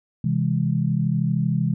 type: chord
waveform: sine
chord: C augmented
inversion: none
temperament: just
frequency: 130.81 / 163.52 / 204.4 Hz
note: C3 / E3 / G#3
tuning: 0 / -14 / -27 cents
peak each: -23 / -22 / -25 dBFS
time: 0.24-1.74 s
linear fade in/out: 5 ms
effects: none